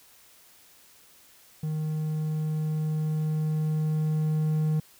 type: tone with level ramp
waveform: triangle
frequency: 155 Hz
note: D#3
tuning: 6 cents flat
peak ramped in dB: -25 to -20 dBFS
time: 1.63-4.8 s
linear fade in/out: 5 ms
effects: white hiss -56 dBFS RMS until 4.99 s